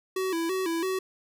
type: tone with vibrato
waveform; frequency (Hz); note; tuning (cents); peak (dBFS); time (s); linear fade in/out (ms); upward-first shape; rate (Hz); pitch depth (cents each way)
square; 353.5; F4; +21; -27; 0.16-0.99; 5; square; 3; 110
effects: none